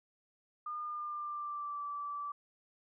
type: tone with pitch glide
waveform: sine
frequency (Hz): 1213 to 1160.2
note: D#6 to D6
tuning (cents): -44 to -21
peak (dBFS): -37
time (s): 0.66-2.32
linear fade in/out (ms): 5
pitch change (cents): -77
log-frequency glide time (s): 0.82-1.83
effects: none